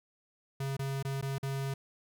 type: tone with dropouts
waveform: square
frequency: 136.5 Hz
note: C#3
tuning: 26 cents flat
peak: -33 dBFS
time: 0.6-1.74 s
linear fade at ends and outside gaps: 5 ms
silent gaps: 0.768-0.792 / 1.027-1.049 / 1.213-1.225 / 1.383-1.429 s
effects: none